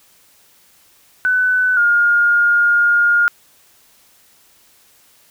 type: tone pair in turn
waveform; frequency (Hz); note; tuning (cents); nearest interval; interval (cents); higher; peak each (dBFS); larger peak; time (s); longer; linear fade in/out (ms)
sine; 1500 / 1419.1; F#6 / F6; +23 / +27; minor second; 96; first; -12 / -10; second; 1.25-1.77 / 1.77-3.28; second; 0
effects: white hiss -52 dBFS RMS until 5.3 s